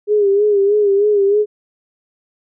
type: tone with vibrato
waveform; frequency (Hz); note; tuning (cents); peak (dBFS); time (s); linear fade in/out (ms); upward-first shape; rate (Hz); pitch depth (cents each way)
sine; 407.6; G#4; -32; -10; 0.07-1.46; 50; sine; 3.2; 63
effects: none